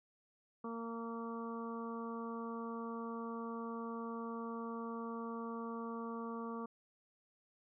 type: harmonic tone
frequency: 230 Hz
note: A#3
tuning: 23 cents flat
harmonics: 1 / 2 / 3 / 4 / 5 / 6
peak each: -43 / -46 / -55 / -51 / -47 / -59 dBFS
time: 0.64-6.66 s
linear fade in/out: 5 ms
effects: none